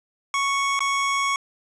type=tone with dropouts; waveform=25% pulse; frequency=1108.7 Hz; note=C#6; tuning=in tune; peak=-17 dBFS; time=0.34-1.36 s; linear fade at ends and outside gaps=1 ms; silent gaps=0.792-0.805 s; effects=resampled to 22050 Hz + 8-bit